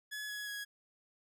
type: tone with pitch steps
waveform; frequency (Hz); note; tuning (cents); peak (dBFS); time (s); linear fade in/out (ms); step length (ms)
sawtooth; 1700 / 1681.4 / 1663.1; G#6 / G#6 / G#6; +40 / +21 / +2; -36; 0.11-0.65; 20; 180
effects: none